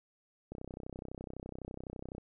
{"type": "click train", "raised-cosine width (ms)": 2, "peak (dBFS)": -29, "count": 54, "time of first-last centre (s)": [0.52, 2.181], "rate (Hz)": 31.9, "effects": []}